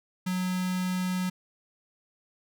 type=tone with notch filter; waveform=square; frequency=183.5 Hz; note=F#3; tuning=14 cents flat; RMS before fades=-29 dBFS; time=0.26-1.3 s; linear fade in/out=10 ms; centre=500 Hz; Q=0.86; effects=none